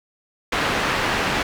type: low-pass noise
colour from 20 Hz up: white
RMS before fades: -22 dBFS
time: 0.52-1.43 s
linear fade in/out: 5 ms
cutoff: 2100 Hz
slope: 12 dB/octave
effects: none

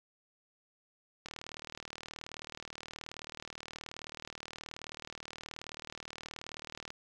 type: click train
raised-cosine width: 0.2 ms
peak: -25 dBFS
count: 220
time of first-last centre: 1.26-6.904 s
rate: 38.8 Hz
effects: none

